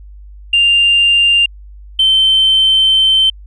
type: tone pair in turn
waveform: sine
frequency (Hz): 2794 / 3095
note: F7 / G7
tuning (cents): 0 / -23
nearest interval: major second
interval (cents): 177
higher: second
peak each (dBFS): -6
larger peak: neither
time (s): 0.53-1.46 / 1.99-3.3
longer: second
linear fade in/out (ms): 5
effects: tanh soft clip ceiling -3 dBFS + added 50 Hz sine -32 dBFS peak until 3.46 s